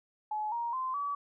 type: tone with pitch steps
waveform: sine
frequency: 852 / 939.9 / 1036.9 / 1143.9 Hz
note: G#5 / A#5 / C6 / D6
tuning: +44 / +14 / -16 / -46 cents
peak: -31 dBFS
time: 0.31-1.15 s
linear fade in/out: 5 ms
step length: 210 ms
effects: none